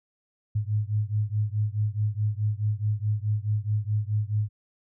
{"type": "beating tone pair", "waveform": "sine", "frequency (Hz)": [103.83, 108.53], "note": ["G#2", "A2"], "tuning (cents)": [0, -23], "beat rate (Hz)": 4.7, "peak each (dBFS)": [-26, -27], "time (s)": [0.55, 4.49], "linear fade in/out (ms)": 10, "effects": []}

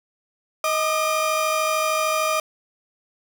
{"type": "tone pair together", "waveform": "30% pulse", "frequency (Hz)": [629, 1204.7], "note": ["D#5", "D6"], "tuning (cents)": [19, 44], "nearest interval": "major seventh", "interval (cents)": 1125, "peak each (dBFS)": -20, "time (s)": [0.64, 2.4], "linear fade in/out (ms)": 2, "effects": []}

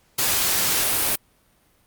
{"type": "noise", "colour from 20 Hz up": "white", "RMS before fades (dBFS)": -21, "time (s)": [0.18, 1.16], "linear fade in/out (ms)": 10, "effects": ["pink hiss -61 dBFS RMS until 1.86 s", "Opus 48 kbps"]}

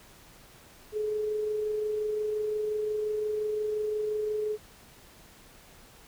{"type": "tone with amplitude modulation", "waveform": "sine", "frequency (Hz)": 425.6, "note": "G#4", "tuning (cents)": 42, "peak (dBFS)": -26, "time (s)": [0.92, 4.58], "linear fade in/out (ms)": 50, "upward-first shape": "sine", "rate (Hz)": 25.7, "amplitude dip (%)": 30, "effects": ["pink hiss -54 dBFS RMS until 6.07 s"]}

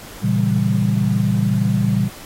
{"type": "chord", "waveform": "sine", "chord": "A# diminished seventh", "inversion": "none", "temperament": "equal", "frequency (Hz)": [116.54, 138.59, 164.81, 196], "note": ["A#2", "C#3", "E3", "G3"], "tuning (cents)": [0, 0, 0, 0], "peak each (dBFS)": [-19, -22, -23, -18], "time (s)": [0.21, 2.1], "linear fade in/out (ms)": 50, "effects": ["pink hiss -38 dBFS RMS until 2.25 s", "AAC 48 kbps"]}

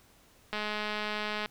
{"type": "click train", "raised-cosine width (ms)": 0.3, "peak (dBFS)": -18, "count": 197, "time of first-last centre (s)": [0.53, 1.459], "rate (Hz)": 211, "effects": ["pink hiss -61 dBFS RMS until 1.5 s"]}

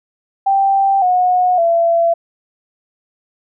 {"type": "tone with pitch steps", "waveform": "sine", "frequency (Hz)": [784, 727.3, 674.7], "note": ["G5", "F#5", "E5"], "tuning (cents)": [0, -30, 40], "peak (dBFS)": -10, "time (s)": [0.46, 2.14], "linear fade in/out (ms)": 10, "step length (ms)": 560, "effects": []}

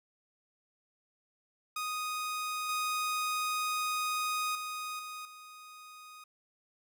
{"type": "tone with level steps", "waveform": "sawtooth", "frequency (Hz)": 1244.5, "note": "D#6", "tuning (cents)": 0, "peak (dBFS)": [-30, -27, -33, -37, -45], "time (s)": [1.76, 6.24], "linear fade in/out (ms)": 5, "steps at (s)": [2.69, 4.55, 4.99, 5.25], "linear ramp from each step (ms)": 2, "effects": []}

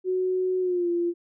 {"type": "tone with pitch glide", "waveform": "sine", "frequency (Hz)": [370, 345.2], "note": ["F#4", "F4"], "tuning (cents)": [0, -20], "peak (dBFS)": -22, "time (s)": [0.04, 1.14], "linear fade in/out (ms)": 50, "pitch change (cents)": -120, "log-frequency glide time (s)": [0.6, 0.89], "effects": []}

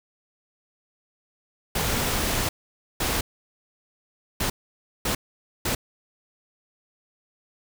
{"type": "noise bursts at uneven times", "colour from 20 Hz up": "pink", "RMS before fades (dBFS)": -25, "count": 5, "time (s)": [[1.75, 2.49], [3, 3.21], [4.4, 4.5], [5.05, 5.15], [5.65, 5.75]], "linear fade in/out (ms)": 5, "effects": []}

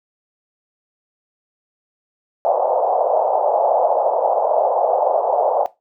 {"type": "band-pass noise", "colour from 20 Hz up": "pink", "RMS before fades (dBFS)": -17, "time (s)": [2.45, 5.66], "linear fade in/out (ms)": 0, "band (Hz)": [530, 840], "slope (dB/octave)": 48, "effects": ["noise-tail reverb RT60 0.2 s tail -17 dB re dry"]}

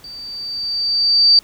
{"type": "tone with level ramp", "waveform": "sine", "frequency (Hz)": 4633, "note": "D8", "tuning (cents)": -24, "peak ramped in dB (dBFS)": [-32, -6], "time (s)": [0.04, 1.39], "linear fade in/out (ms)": 2, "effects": ["pink hiss -47 dBFS RMS until 1.43 s"]}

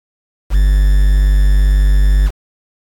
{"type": "tone with quantisation", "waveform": "triangle", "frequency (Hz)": 49, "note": "G1", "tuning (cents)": 0, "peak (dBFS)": -5, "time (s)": [0.5, 2.31], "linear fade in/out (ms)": 50, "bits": 5, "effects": ["AAC 64 kbps"]}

